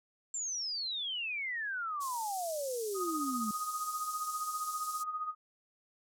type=exponential sweep; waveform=sine; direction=down; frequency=7459 to 207.7 Hz; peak=-34 dBFS; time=0.34-3.51 s; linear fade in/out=2 ms
type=band-pass noise; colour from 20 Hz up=pink; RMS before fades=-45 dBFS; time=2-5.04 s; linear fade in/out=20 ms; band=5700 to 13000 Hz; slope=24 dB/octave
type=tone with tremolo; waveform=sine; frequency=1244.5 Hz; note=D#6; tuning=in tune; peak=-32 dBFS; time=2.94-5.35 s; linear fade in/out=50 ms; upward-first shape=sine; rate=15 Hz; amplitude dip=60%
effects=none